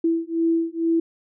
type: beating tone pair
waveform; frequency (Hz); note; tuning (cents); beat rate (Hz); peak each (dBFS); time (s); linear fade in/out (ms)
sine; 329.6 / 331.8; E4 / E4; 0 / +11; 2.2; -22; 0.04-1; 5
effects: none